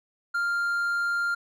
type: tone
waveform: triangle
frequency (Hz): 1396.9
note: F6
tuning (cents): 0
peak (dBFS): -22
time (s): 0.34-1.35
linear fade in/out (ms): 10
effects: none